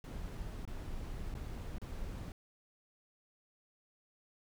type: noise with dropouts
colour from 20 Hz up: brown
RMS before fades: -42 dBFS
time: 0.04-2.32 s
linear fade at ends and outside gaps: 1 ms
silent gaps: 0.652-0.676 / 1.341-1.351 / 1.783-1.816 s
effects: none